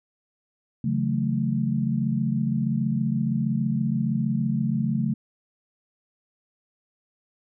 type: chord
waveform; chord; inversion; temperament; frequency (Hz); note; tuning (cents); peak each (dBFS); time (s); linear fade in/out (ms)
sine; F# minor seventh; second; equal; 138.59 / 164.81 / 185 / 220; C#3 / E3 / F#3 / A3; 0 / 0 / 0 / 0; -26 / -31 / -29 / -25; 0.84-5.14; 5
effects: none